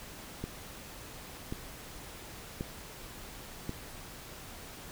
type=click train; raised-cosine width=3 ms; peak=-22 dBFS; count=4; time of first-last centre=0.44-3.694 s; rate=0.922 Hz; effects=pink hiss -47 dBFS RMS until 4.91 s